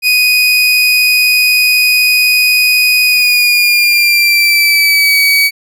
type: tone with pitch glide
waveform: 30% pulse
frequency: 2489 to 2269 Hz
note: D#7 to C#7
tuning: 0 to +40 cents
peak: -4 dBFS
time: 0.02-5.51 s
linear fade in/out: 50 ms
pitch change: -160 cents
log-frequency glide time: 3.05-5.18 s
effects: none